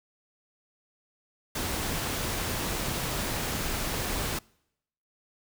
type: noise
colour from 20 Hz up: pink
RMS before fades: -31 dBFS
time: 1.55-4.39 s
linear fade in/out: 5 ms
effects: noise-tail reverb RT60 0.8 s tail -26 dB re dry